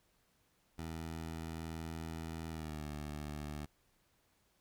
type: tone with pitch glide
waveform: 15% pulse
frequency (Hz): 81.2 to 74.46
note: E2 to D2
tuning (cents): -26 to +24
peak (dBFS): -35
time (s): 0.78-3.66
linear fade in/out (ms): 10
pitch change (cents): -150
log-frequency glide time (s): 2.48-2.87
effects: pink hiss -74 dBFS RMS until 4.6 s